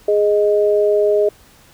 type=tone pair together; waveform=sine; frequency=415.3 / 622.3 Hz; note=G#4 / D#5; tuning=0 / 0 cents; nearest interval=perfect fifth; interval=700 cents; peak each=-13 / -16 dBFS; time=0.08-1.29 s; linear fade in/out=5 ms; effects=pink hiss -48 dBFS RMS until 1.73 s